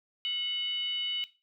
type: tone with frequency modulation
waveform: sine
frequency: 2966 Hz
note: F#7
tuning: 4 cents sharp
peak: -29 dBFS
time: 0.25-1.24 s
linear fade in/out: 0 ms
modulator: 793 Hz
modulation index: 0.5
effects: noise-tail reverb RT60 0.3 s tail -17 dB re dry